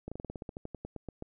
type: slowing click train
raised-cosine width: 2 ms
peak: -26 dBFS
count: 16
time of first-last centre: 0.08-1.224 s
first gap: 36 ms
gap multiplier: 1.1
effects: none